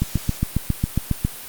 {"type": "click train", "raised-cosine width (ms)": 5, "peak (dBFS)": -6, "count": 10, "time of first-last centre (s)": [0.02, 1.25], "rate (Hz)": 7.32, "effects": ["white hiss -36 dBFS RMS until 1.48 s", "Opus 48 kbps"]}